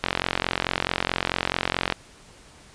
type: click train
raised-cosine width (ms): 0.3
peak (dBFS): -5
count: 85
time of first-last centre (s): 0.04-1.923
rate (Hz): 44.6
effects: pink hiss -50 dBFS RMS until 2.74 s + resampled to 22050 Hz